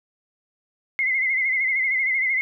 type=tone with vibrato; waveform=sine; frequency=2093 Hz; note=C7; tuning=in tune; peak=-19 dBFS; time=0.99-2.41 s; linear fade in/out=0 ms; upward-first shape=sine; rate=13 Hz; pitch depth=69 cents each way; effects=none